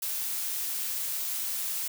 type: noise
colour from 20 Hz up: blue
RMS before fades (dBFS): -32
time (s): 0.02-1.88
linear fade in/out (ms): 5
effects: none